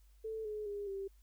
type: tone with pitch steps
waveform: sine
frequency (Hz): 441.1 / 423.9 / 407.3 / 391.4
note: A4 / G#4 / G#4 / G4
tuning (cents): +4 / +35 / -34 / -3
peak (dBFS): -38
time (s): 0.24-1.08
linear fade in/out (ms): 10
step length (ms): 210
effects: added 50 Hz sine -60 dBFS peak until 1.22 s + white hiss -75 dBFS RMS until 1.22 s